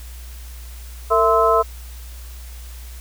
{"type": "tone cluster", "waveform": "sine", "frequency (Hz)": [452.5, 664, 1037, 1302], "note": ["A4", "E5", "C6", "E6"], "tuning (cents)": [48, 12, -16, -22], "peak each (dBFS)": -18, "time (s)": [1.1, 1.63], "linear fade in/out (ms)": 20, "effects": ["added 60 Hz sine -33 dBFS peak until 3 s", "white hiss -44 dBFS RMS until 3 s"]}